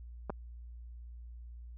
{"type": "clicks", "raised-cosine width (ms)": 1, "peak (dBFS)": -23, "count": 2, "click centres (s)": [0.297, 0.302], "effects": ["added 59 Hz sine -45 dBFS peak until 1.77 s"]}